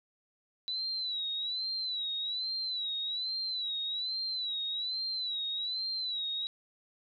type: tone with vibrato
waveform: sine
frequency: 3951 Hz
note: B7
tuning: in tune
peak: -32 dBFS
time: 0.68-6.47 s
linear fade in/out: 0 ms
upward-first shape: sine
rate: 1.2 Hz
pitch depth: 96 cents each way
effects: none